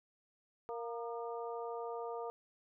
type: harmonic tone with a mistuned harmonic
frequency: 233.1 Hz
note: A#3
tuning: in tune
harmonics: 2 / 3 / 4 / 5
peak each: -41 / -45 / -47 / -49 dBFS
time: 0.69-2.3 s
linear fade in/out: 0 ms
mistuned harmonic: 5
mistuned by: +61 cents
effects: none